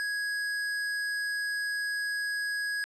square tone, 1661.2 Hz, G#6, in tune, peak -30 dBFS, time 0-2.84 s, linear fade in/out 0 ms, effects low-pass 9000 Hz 12 dB/octave

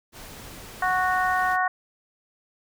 pink noise, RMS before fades -42 dBFS, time 0.12-1.58 s, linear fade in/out 50 ms
harmonic tone, 369.1 Hz, F#4, 4 cents flat, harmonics 2 / 3 / 4 / 5, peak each -24 / -26 / -27 / -28 dBFS, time 0.82-1.68 s, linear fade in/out 5 ms
effects none

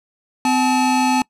square tone pair together, 256.2 / 861.8 Hz, C4 / A5, -36 / -36 cents, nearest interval octave + major sixth, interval 2100 cents, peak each -18 dBFS, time 0.45-1.22 s, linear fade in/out 2 ms, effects noise-tail reverb RT60 0.1 s tail -24 dB re dry + low-pass 10000 Hz 12 dB/octave

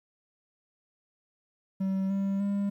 triangle tone with pitch steps, 191.8 / 196.17 / 200.6 Hz, G3 / G3 / G3, -37 / +2 / +40 cents, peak -24 dBFS, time 1.8-2.7 s, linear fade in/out 10 ms, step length 300 ms, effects 11-bit

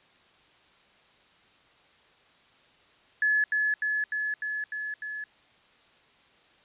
sine tone with echo, 1710 Hz, A6, 50 cents flat, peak -21 dBFS, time 3.22-3.44 s, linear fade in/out 2 ms, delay 300 ms, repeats 6, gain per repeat -2 dB, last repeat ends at 5.24 s, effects white hiss -60 dBFS RMS until 6.64 s + resampled to 8000 Hz

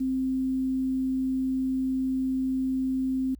sine tone with quantisation, 261.6 Hz, C4, in tune, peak -24 dBFS, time 0-3.35 s, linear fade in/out 10 ms, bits 9, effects added 59 Hz sine -45 dBFS peak until 3.39 s

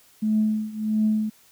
sine tone with tremolo, 215.6 Hz, A3, 35 cents flat, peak -16 dBFS, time 0.22-1.3 s, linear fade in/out 10 ms, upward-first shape triangle, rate 1.5 Hz, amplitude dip 90%, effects tanh soft clip ceiling -12 dBFS + white hiss -56 dBFS RMS until 1.51 s

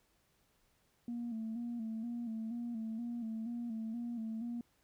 sine tone with vibrato, 229.9 Hz, A#3, 24 cents flat, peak -36 dBFS, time 1.08-4.61 s, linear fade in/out 2 ms, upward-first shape square, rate 2.1 Hz, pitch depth 56 cents each way, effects tanh soft clip ceiling -34 dBFS + pink hiss -74 dBFS RMS until 4.83 s

